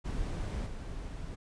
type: noise with level steps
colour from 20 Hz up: brown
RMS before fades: -35 / -40 dBFS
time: 0.04-1.36 s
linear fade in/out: 20 ms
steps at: 0.66 s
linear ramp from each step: 5 ms
effects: resampled to 22050 Hz